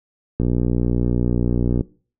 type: click train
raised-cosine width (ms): 3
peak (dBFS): -7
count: 86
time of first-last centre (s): 0.4-1.81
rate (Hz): 60.3
effects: noise-tail reverb RT60 0.4 s tail -21 dB re dry